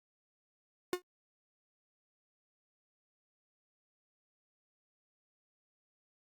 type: tone with exponential decay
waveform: 45% pulse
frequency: 360 Hz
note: F#4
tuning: 47 cents flat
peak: -26 dBFS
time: 0.93-1.02 s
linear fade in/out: 1 ms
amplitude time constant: 18 ms
effects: Opus 48 kbps